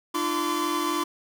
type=tone cluster; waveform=45% pulse; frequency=300.4 / 344 / 1024 / 1152 Hz; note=D4 / F4 / C6 / D6; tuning=+39 / -26 / -38 / -34 cents; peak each=-30 dBFS; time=0.14-1.04 s; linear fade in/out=10 ms; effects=none